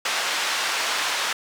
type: band-pass noise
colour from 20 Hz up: pink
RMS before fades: -25 dBFS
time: 0.05-1.33 s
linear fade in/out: 5 ms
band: 1000 to 6100 Hz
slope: 12 dB/octave
effects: none